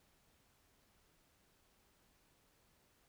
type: silence
effects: pink hiss -73 dBFS RMS until 3.08 s